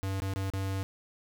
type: tone with dropouts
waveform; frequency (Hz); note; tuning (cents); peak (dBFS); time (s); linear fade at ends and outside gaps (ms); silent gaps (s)
square; 96.6; G2; -25; -31; 0.03-0.83; 0; 0.201-0.22 / 0.337-0.36 / 0.501-0.536
effects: none